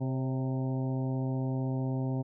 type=harmonic tone with a mistuned harmonic; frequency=130.81 Hz; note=C3; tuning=in tune; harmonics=1 / 2 / 3 / 4 / 5 / 6 / 7; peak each=-30 / -34 / -42 / -44 / -45 / -48 / -49 dBFS; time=0-2.23 s; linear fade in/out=20 ms; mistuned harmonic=4; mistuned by=+44 cents; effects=none